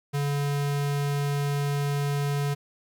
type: tone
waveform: square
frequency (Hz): 142.9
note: D3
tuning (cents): -47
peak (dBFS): -25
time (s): 0.13-2.55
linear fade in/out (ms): 20
effects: 11-bit